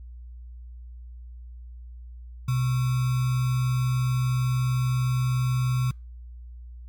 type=tone with sample-and-hold; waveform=sine; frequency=126.5 Hz; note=B2; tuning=42 cents sharp; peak=-21 dBFS; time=2.48-5.91 s; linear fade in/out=5 ms; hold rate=1225 Hz; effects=added 60 Hz sine -39 dBFS peak until 6.88 s + Opus 48 kbps